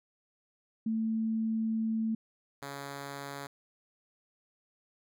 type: tone pair in turn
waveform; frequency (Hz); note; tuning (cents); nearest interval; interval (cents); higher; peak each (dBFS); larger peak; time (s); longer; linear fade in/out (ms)
sine / 5% pulse; 222.4 / 140.35; A3 / C#3; +19 / +22; minor sixth; 797; first; -28; neither; 0.86-2.15 / 2.62-3.47; first; 5
effects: none